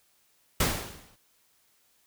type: noise with exponential decay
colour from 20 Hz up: pink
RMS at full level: -22 dBFS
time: 0.6-1.16 s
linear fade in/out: 5 ms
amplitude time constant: 120 ms
effects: white hiss -67 dBFS RMS until 2.06 s